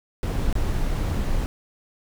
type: noise with dropouts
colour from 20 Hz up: brown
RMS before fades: -23 dBFS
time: 0.23-1.46 s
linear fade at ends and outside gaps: 0 ms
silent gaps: 0.527-0.553 s
effects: none